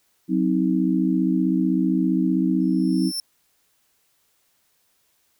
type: chord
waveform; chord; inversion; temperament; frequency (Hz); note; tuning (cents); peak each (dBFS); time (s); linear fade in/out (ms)
sine; C diminished; second; equal with one note detuned; 185 / 261.6 / 317.1; Gb3 / C4 / Eb4; 0 / 0 / +33; -22 / -22 / -22; 0.28-3.12; 50
type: tone with exponential growth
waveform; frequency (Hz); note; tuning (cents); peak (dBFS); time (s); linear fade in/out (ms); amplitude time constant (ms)
sawtooth; 5370; E8; +31; -21; 2.6-3.2; 1; 130
effects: white hiss -66 dBFS RMS until 5.39 s